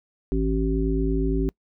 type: harmonic tone with a mistuned harmonic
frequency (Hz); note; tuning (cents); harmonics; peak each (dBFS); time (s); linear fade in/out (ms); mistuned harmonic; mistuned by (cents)
54.5; A1; -16; 1 / 3 / 5 / 7; -23 / -29 / -26 / -27; 0.32-1.49; 0; 1; -130
effects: noise-tail reverb RT60 0.1 s tail -26 dB re dry